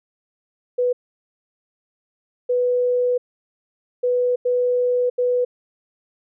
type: tone bursts at uneven times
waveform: sine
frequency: 493.9 Hz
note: B4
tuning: in tune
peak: -16 dBFS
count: 5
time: 0.78-0.93 / 2.49-3.18 / 4.03-4.36 / 4.45-5.1 / 5.18-5.45 s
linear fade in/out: 10 ms
effects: none